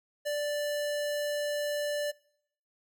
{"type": "tone", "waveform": "square", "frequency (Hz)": 587, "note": "D5", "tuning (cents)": -1, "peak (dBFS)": -30, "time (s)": [0.25, 2.12], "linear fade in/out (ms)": 20, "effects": ["noise-tail reverb RT60 0.7 s tail -23 dB re dry"]}